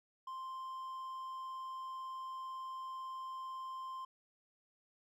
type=tone; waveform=triangle; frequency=1047 Hz; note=C6; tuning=1 cent sharp; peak=-40 dBFS; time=0.27-4.05 s; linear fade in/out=5 ms; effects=none